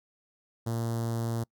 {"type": "tone with notch filter", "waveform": "sawtooth", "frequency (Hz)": 115.5, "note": "A#2", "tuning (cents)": -16, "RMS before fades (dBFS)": -31, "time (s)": [0.66, 1.44], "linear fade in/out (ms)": 10, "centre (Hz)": 2400, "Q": 0.55, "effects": ["noise-tail reverb RT60 0.1 s tail -25 dB re dry"]}